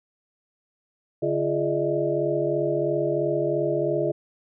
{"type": "tone cluster", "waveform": "sine", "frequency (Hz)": [144, 343.3, 418.3, 599, 642], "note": ["D3", "F4", "G#4", "D5", "E5"], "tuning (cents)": [-34, -30, 12, 34, -46], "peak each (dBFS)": [-31, -26, -27, -27, -30], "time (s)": [1.22, 4.12], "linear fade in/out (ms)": 10, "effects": []}